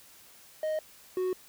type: tone pair in turn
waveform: triangle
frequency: 622.3 / 368.9 Hz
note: D#5 / F#4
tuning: 0 / -5 cents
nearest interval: major sixth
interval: 905 cents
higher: first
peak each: -26 / -25 dBFS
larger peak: second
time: 0.63-0.79 / 1.17-1.33 s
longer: neither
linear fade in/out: 2 ms
effects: white hiss -55 dBFS RMS until 1.48 s